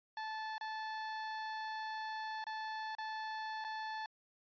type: tone with dropouts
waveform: 30% pulse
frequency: 873 Hz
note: A5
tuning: 14 cents flat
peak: -37 dBFS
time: 0.17-4.06 s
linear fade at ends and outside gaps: 2 ms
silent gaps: 0.581-0.61 / 2.441-2.467 / 2.951-2.984 / 3.642-3.647 s
effects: resampled to 11025 Hz